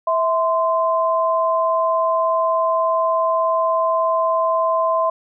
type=tone pair together; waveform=sine; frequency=652.6 / 1036 Hz; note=E5 / C6; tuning=-18 / -17 cents; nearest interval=minor sixth; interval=801 cents; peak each=-18 dBFS; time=0.07-5.1 s; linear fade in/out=5 ms; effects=none